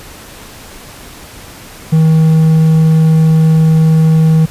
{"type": "tone", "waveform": "triangle", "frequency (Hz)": 159.3, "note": "D#3", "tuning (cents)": 41, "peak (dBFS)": -3, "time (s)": [1.92, 4.46], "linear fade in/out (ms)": 10, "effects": ["pink hiss -33 dBFS RMS until 4.5 s", "resampled to 32000 Hz"]}